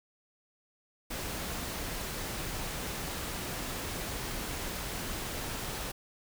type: noise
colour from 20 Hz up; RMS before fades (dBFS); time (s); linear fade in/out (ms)
pink; -37; 1.1-5.92; 10
effects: none